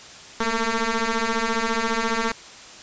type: ring-modulated tone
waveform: 10% pulse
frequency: 225.9 Hz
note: A3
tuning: 46 cents sharp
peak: -10 dBFS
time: 0.4-2.32 s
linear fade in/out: 5 ms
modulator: 685 Hz
effects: white hiss -42 dBFS RMS until 2.82 s + resampled to 16000 Hz